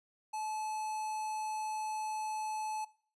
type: tone with notch filter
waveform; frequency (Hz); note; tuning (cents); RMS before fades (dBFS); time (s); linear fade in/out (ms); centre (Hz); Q
square; 863; A5; -34; -38; 0.33-2.85; 10; 3300; 1.1
effects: noise-tail reverb RT60 0.5 s tail -21 dB re dry + resampled to 24000 Hz